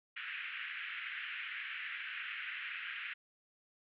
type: band-pass noise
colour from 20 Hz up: pink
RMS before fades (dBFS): -43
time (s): 0.16-3.14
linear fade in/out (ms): 10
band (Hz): 1500 to 2900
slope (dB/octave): 48
effects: none